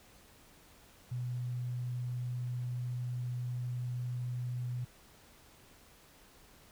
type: tone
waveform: sine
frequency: 123.4 Hz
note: B2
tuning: 1 cent flat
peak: -34 dBFS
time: 1.11-4.85 s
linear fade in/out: 10 ms
effects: pink hiss -60 dBFS RMS until 6.71 s